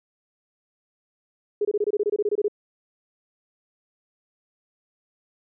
sine tone bursts, 415.3 Hz, G#4, in tune, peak -19 dBFS, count 14, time 1.61-2.482 s, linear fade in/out 5 ms, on 40 ms, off 24 ms, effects none

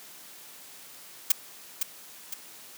blue noise with echo, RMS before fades -19 dBFS, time 1.3-1.32 s, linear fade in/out 5 ms, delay 510 ms, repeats 2, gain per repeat -7 dB, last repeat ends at 2.34 s, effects white hiss -48 dBFS RMS until 2.77 s + high-pass 150 Hz 12 dB/octave

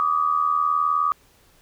sine tone pair together, 1158 / 1237.7 Hz, D6 / D#6, -25 / -9 cents, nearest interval minor second, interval 116 cents, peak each -21 dBFS, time 0-1.12 s, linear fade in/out 0 ms, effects pink hiss -57 dBFS RMS until 1.61 s

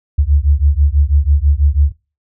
sine beating tone pair, 69.3 / 75.4 Hz, C#2 / D2, 0 / +46 cents, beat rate 6.1 Hz, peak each -12 dBFS, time 0.18-1.92 s, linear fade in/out 10 ms, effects noise-tail reverb RT60 0.3 s tail -21 dB re dry

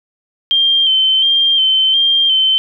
sine tone with vibrato, 3136 Hz, G7, in tune, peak -9 dBFS, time 0.51-2.58 s, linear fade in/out 0 ms, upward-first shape square, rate 1.4 Hz, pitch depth 30 cents each way, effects none

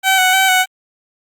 15% pulse tone with vibrato, 754 Hz, F#5, 32 cents sharp, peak -4 dBFS, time 0.03-0.66 s, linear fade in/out 50 ms, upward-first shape square, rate 3.3 Hz, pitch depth 26 cents each way, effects Opus 48 kbps

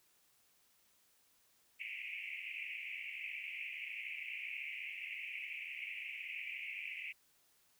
white band-pass noise, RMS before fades -45 dBFS, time 1.79-7.13 s, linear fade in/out 20 ms, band 2100 to 2700 Hz, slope 96 dB/octave, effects white hiss -72 dBFS RMS until 7.79 s

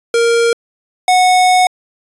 square tone pair in turn, 466.2 / 734.1 Hz, A#4 / F#5, 0 / -14 cents, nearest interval minor sixth, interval 786 cents, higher second, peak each -10 / -8 dBFS, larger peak second, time 0.14-0.53 / 1.08-1.67 s, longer second, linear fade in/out 2 ms, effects resampled to 24000 Hz

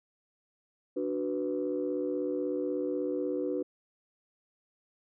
sine chord, B minor, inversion first, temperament equal, 293.7 / 370 / 493.9 Hz, D4 / F#4 / B4, 0 / 0 / 0 cents, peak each -33 dBFS, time 0.96-3.63 s, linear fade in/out 10 ms, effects tanh soft clip ceiling -21 dBFS

